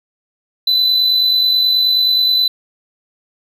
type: tone with amplitude modulation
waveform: triangle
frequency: 4005 Hz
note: B7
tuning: 23 cents sharp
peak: -8 dBFS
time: 0.67-2.48 s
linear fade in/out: 5 ms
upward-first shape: sine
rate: 49.4 Hz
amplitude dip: 35%
effects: none